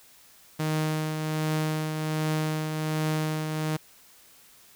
sawtooth tone with tremolo, 155.56 Hz, D#3, in tune, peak -20 dBFS, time 0.59-3.77 s, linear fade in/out 10 ms, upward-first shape triangle, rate 1.3 Hz, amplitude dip 45%, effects white hiss -55 dBFS RMS until 4.75 s

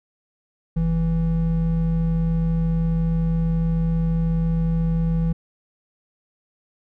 triangle tone pair together, 46.25 / 164.81 Hz, F#1 / E3, 0 / 0 cents, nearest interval octave + minor seventh, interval 2200 cents, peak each -22 / -17 dBFS, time 0.76-5.33 s, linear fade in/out 10 ms, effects none

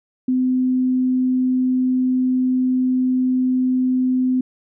sine tone, 255.4 Hz, C4, 42 cents flat, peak -15 dBFS, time 0.28-4.41 s, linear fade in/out 5 ms, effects none

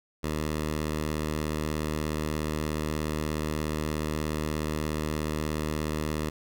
10% pulse tone, 76.8 Hz, D#2, 22 cents flat, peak -20 dBFS, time 0.23-6.3 s, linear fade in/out 10 ms, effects none

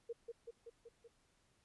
sine tone with echo, 466.2 Hz, A#4, in tune, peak -40 dBFS, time 0.09-0.13 s, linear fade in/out 10 ms, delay 190 ms, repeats 5, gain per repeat -3 dB, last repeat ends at 1.08 s, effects pink hiss -75 dBFS RMS until 1.64 s + resampled to 24000 Hz

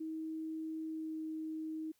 sine tone with pitch glide, 317.9 to 315.5 Hz, D#4 to D#4, +37 to +24 cents, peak -38 dBFS, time 0-1.92 s, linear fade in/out 10 ms, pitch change -13 cents, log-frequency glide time 0.85-1.19 s, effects white hiss -75 dBFS RMS until 1.99 s

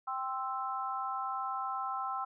sine chord, C major, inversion second, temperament equal, 784 / 1046.5 / 1318.5 Hz, G5 / C6 / E6, 0 / 0 / 0 cents, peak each -38 / -38 / -37 dBFS, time 0.07-2.25 s, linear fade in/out 10 ms, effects none

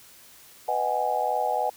sine chord, G# minor seventh, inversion first, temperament just, 498.4 / 623 / 747.5 / 830.6 Hz, B4 / D#5 / F#5 / G#5, +16 / +2 / +17 / 0 cents, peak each -31 / -30 / -27 / -27 dBFS, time 0.68-1.7 s, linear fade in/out 5 ms, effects white hiss -51 dBFS RMS until 1.76 s

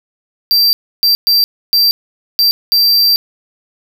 square tone bursts at uneven times, 4699 Hz, D8, in tune, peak -8 dBFS, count 6, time 0.51-0.73 / 1.03-1.15 / 1.27-1.44 / 1.73-1.91 / 2.39-2.51 / 2.72-3.16 s, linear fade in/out 0 ms, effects none

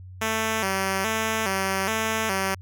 5% pulse tone with vibrato, 206.2 Hz, G#3, 12 cents flat, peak -12 dBFS, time 0.21-2.55 s, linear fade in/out 10 ms, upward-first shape square, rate 1.2 Hz, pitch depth 120 cents each way, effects added 92 Hz sine -39 dBFS peak until 2.61 s

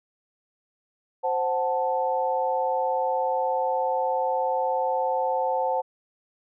sine chord, F# diminished, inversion second, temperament equal, 523.3 / 740 / 880 Hz, C5 / F#5 / A5, 0 / 0 / 0 cents, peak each -26 / -28 / -26 dBFS, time 1.23-5.82 s, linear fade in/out 20 ms, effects none

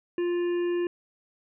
harmonic tone, 349.6 Hz, F4, 2 cents sharp, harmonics 1 / 3 / 5 / 7 / 8, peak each -24 / -44 / -43 / -49 / -48 dBFS, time 0.18-0.87 s, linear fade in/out 2 ms, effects none

